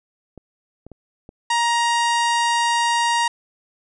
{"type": "clicks", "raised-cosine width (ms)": 2, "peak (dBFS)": -26, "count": 4, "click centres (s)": [0.377, 0.866, 0.917, 1.291]}
{"type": "harmonic tone", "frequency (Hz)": 940, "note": "A#5", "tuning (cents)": 14, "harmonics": [1, 2, 3, 4, 5, 6, 7, 8, 9, 10], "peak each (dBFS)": [-18, -24, -28, -30, -32, -34, -35, -36, -37, -38], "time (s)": [1.5, 3.28], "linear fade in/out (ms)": 5}
{"effects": []}